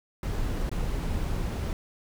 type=noise with dropouts; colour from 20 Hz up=brown; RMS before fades=-29 dBFS; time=0.23-1.73 s; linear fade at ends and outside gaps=1 ms; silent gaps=0.694-0.715 s; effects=none